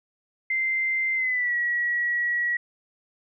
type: tone with pitch glide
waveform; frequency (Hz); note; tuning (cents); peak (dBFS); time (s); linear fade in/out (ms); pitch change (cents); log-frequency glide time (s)
sine; 2083 to 1921.2; C7 to B6; -8 to -48; -22; 0.5-2.57; 5; -140; 1.15-1.55
effects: none